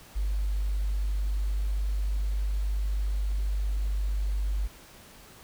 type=tone with quantisation; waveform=sine; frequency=49.99 Hz; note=G1; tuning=35 cents sharp; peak=-25 dBFS; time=0.15-4.68 s; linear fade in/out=20 ms; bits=9; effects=pink hiss -51 dBFS RMS until 5.43 s